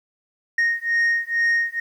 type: beating tone pair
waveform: sine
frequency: 1858 / 1860.2 Hz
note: A#6 / A#6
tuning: -6 / -4 cents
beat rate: 2.2 Hz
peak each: -19 dBFS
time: 0.58-1.8 s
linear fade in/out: 5 ms
effects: tanh soft clip ceiling -15 dBFS + 9-bit